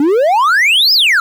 triangle exponential two-way sweep, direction up then down, 273.8 to 5274 to 1318 Hz, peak -6 dBFS, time 0-1.2 s, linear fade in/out 2 ms, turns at 0.93 s, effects 7-bit

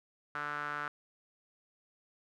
sawtooth tone with band-pass filter, 147.1 Hz, D3, 3 cents sharp, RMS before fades -38 dBFS, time 0.35-0.88 s, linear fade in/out 2 ms, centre 1400 Hz, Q 5.2, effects none

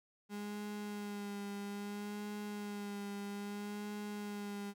35% pulse tone with vibrato, 204.8 Hz, G#3, 24 cents flat, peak -39 dBFS, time 0.29-4.74 s, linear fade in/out 50 ms, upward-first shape sine, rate 0.61 Hz, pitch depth 26 cents each way, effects none

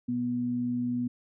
sine tone pair together, 122.25 / 244.5 Hz, B2 / B3, -17 / -17 cents, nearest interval octave, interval 1200 cents, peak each -38 / -27 dBFS, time 0.08-1.08 s, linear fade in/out 10 ms, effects none

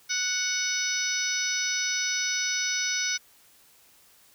harmonic tone, 740 Hz, F#5, in tune, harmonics 2 / 3 / 4 / 5 / 6 / 7 / 8, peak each -33 / -32 / -39 / -35 / -38 / -32 / -30 dBFS, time 0.09-3.18 s, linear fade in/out 20 ms, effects white hiss -58 dBFS RMS until 4.34 s

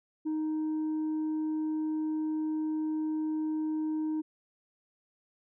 sine tone, 311.1 Hz, D#4, in tune, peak -26 dBFS, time 0.25-4.22 s, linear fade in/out 20 ms, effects tanh soft clip ceiling -28 dBFS

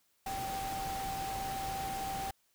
sine tone in noise, 778 Hz, G5, 13 cents flat, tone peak -36 dBFS, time 0.26-2.31 s, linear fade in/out 5 ms, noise pink, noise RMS -42 dBFS, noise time 0.26-2.31 s, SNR +3 dB, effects white hiss -73 dBFS RMS until 2.54 s

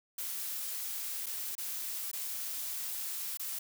blue noise with dropouts, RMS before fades -38 dBFS, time 0.18-3.59 s, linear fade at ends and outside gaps 5 ms, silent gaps 1.261-1.265 / 1.553-1.58 / 2.115-2.131 / 3.373-3.395 s, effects none

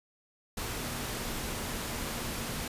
sine tone in noise, 234.7 Hz, A#3, 12 cents sharp, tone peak -45 dBFS, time 0.78-2.67 s, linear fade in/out 5 ms, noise pink, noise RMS -36 dBFS, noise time 0.57-2.68 s, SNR -12 dB, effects resampled to 32000 Hz

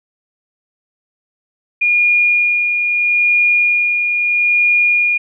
sine tone with tremolo, 2430 Hz, D#7, 42 cents flat, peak -9 dBFS, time 1.81-5.18 s, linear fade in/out 10 ms, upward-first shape sine, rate 0.77 Hz, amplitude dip 40%, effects none

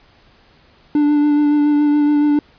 triangle tone with vibrato, 294.5 Hz, D4, 5 cents sharp, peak -9 dBFS, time 0.95-2.39 s, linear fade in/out 2 ms, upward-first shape sine, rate 7.1 Hz, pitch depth 17 cents each way, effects pink hiss -51 dBFS RMS until 2.58 s + resampled to 11025 Hz

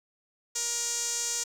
sawtooth tone with band-pass filter, 472.6 Hz, A#4, 24 cents sharp, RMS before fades -31 dBFS, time 0.55-1.44 s, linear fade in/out 10 ms, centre 6800 Hz, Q 4.3, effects 8-bit

